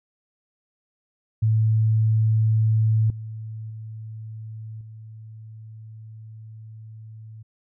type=tone with level steps; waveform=sine; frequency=110 Hz; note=A2; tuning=in tune; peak=-16 / -31 / -33 / -38 dBFS; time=1.42-7.43 s; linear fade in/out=10 ms; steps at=3.1 / 3.7 / 4.81 s; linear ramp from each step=2 ms; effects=none